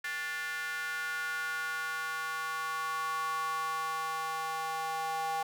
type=tone with high-pass filter sweep; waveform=square; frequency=160 Hz; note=D#3; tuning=49 cents sharp; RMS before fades=-35 dBFS; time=0.04-5.43 s; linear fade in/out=5 ms; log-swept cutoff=1700 to 850 Hz; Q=5.2; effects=none